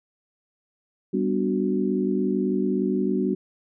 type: chord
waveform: sine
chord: G major seventh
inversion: none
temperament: equal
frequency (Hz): 196 / 246.9 / 293.7 / 370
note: G3 / B3 / D4 / F#4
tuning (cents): 0 / 0 / 0 / 0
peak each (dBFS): -25 / -27 / -28 / -26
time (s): 1.13-3.35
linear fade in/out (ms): 10
effects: none